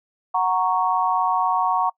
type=chord; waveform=sine; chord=F# major; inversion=none; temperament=equal; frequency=740 / 932.3 / 1108.7 Hz; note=F#5 / A#5 / C#6; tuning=0 / 0 / 0 cents; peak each=-22 dBFS; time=0.34-1.9 s; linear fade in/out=10 ms; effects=noise-tail reverb RT60 0.1 s tail -24 dB re dry